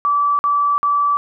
sine tone bursts, 1156 Hz, D6, 28 cents flat, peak -13 dBFS, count 3, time 0.05-1.17 s, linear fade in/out 0 ms, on 340 ms, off 50 ms, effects none

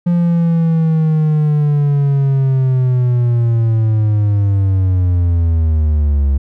triangle linear sweep, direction down, 174.61 to 67.8 Hz, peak -8 dBFS, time 0.06-6.38 s, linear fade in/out 10 ms, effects none

